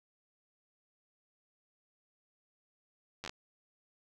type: slowing click train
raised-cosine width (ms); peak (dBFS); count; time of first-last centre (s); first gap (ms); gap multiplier
0.2; -23; 5; 3.24-3.294; 10; 1.21
effects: none